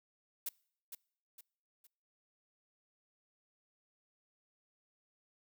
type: noise with echo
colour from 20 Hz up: blue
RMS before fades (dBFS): -38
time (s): 0.46-0.49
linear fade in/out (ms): 5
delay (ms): 460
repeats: 3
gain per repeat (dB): -8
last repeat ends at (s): 1.87
effects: noise-tail reverb RT60 0.6 s tail -25 dB re dry